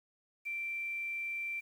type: tone with quantisation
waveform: sine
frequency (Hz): 2349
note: D7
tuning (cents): 0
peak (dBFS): -35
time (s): 0.45-1.61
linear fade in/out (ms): 20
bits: 10
effects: none